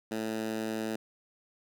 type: tone with high-pass filter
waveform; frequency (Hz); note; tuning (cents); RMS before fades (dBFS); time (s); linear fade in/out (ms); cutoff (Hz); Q
10% pulse; 110.3; A2; +5; -34; 0.11-0.96; 5; 230; 1.7
effects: none